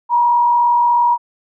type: tone with frequency modulation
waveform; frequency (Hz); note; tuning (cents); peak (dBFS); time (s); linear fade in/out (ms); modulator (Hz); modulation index
sine; 957; A#5; +45; -10; 0.09-1.18; 50; 43.1; 0.45
effects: none